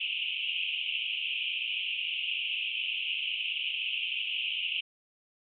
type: band-pass noise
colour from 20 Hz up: white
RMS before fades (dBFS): -33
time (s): 0-4.81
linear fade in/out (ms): 10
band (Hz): 2500 to 3100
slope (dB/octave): 96
effects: none